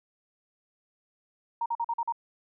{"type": "tone bursts", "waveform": "sine", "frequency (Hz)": 932.3, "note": "A#5", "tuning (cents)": 0, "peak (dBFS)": -26, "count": 6, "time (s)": [1.61, 2.124], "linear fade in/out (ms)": 5, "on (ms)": 49, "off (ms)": 44, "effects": []}